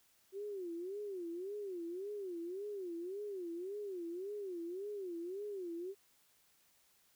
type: tone with vibrato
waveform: sine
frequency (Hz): 374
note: F#4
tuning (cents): +19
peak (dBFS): -40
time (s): 0.32-5.95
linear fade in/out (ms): 50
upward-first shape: sine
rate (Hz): 1.8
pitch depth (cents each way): 190
effects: white hiss -71 dBFS RMS until 7.15 s